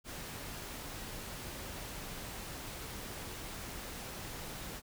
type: noise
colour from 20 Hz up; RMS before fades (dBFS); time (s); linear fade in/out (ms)
pink; -44; 0.04-4.82; 50
effects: none